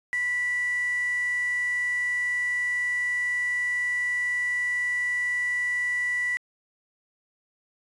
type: tone with quantisation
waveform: sine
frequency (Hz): 1962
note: B6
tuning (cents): -12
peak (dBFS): -24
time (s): 0.13-6.37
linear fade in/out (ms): 0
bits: 6
effects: resampled to 24000 Hz